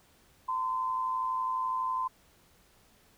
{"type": "tone pair together", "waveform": "sine", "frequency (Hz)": [915, 1027], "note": ["A#5", "C6"], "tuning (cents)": [-32, -33], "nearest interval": "major second", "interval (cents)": 199, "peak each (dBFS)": [-37, -29], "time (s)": [0.48, 2.08], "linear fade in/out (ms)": 10, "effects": ["pink hiss -63 dBFS RMS until 3.17 s"]}